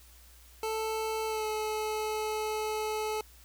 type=tone with pitch glide; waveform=25% pulse; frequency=440 to 430.9 Hz; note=A4 to A4; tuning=0 to -36 cents; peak=-27 dBFS; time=0.63-3.21 s; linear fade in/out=2 ms; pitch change=-36 cents; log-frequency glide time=1.27-1.46 s; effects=added 60 Hz sine -55 dBFS peak until 3.44 s + white hiss -58 dBFS RMS until 3.44 s